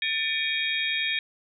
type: tone cluster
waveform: sine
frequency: 1777 / 2292 / 2442 / 3289 / 3732 Hz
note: A6 / D7 / D#7 / G#7 / A#7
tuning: +17 / -43 / -33 / -18 / +1 cents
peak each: -31 dBFS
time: 0.02-1.19 s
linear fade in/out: 2 ms
effects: none